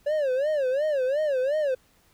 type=tone with vibrato; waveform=triangle; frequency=561 Hz; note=C#5; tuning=21 cents sharp; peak=-20 dBFS; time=0.06-1.75 s; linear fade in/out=10 ms; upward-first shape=sine; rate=2.8 Hz; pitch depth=180 cents each way; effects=pink hiss -62 dBFS RMS until 2.13 s